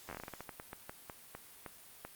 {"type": "slowing click train", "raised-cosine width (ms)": 0.5, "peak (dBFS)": -28, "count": 19, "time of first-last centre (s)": [0.09, 2.05], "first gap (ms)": 10, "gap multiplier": 1.24, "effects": ["white hiss -56 dBFS RMS until 2.15 s", "Opus 48 kbps"]}